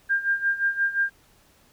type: tone with tremolo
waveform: sine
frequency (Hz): 1600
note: G6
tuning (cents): +35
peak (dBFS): -18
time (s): 0.09-1.1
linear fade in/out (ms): 20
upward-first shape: sine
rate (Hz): 5.7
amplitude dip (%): 80
effects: pink hiss -59 dBFS RMS until 1.72 s